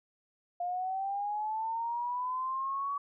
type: linear sweep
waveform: sine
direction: up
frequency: 700 to 1136 Hz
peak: -31 dBFS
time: 0.6-2.98 s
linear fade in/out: 5 ms
effects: none